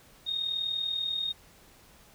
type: tone with amplitude modulation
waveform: sine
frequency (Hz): 3709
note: A#7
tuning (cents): -9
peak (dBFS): -26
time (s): 0.26-1.33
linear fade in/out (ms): 20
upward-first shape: sine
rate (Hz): 40.2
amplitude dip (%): 60
effects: pink hiss -57 dBFS RMS until 2.14 s